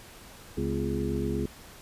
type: harmonic tone with a mistuned harmonic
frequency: 69 Hz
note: C#2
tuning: 7 cents flat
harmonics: 1 / 2 / 3 / 4 / 5 / 6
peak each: -34 / -34 / -34 / -34 / -34 / -34 dBFS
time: 0.57-1.46 s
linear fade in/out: 5 ms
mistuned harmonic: 4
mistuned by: -140 cents
effects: pink hiss -49 dBFS RMS until 1.81 s + resampled to 32000 Hz